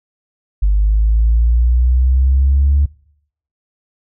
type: linear sweep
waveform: sine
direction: up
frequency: 49.28 to 72 Hz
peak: -8 dBFS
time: 0.62-2.86 s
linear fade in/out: 10 ms
effects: noise-tail reverb RT60 0.7 s tail -23 dB re dry + tanh soft clip ceiling -5 dBFS